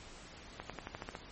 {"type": "accelerating click train", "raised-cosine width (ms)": 0.5, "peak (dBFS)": -25, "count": 8, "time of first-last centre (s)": [0.6, 1.152], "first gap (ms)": 97, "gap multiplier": 0.93, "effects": ["pink hiss -52 dBFS RMS until 1.31 s", "MP3 32 kbps"]}